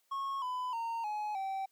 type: tone with pitch steps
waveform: triangle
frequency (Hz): 1094 / 1003.2 / 919.9 / 843.6 / 773.6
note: C#6 / B5 / A#5 / G#5 / G5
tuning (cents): -23 / +27 / -23 / +27 / -23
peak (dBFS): -32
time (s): 0.11-1.66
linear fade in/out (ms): 10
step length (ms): 310
effects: white hiss -74 dBFS RMS until 1.71 s + high-pass 300 Hz 12 dB/octave